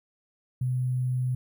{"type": "tone with sample-and-hold", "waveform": "sine", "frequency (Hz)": 126.7, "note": "B2", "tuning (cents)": 45, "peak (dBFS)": -24, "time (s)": [0.61, 1.35], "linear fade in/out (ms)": 5, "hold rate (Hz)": 11025, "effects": []}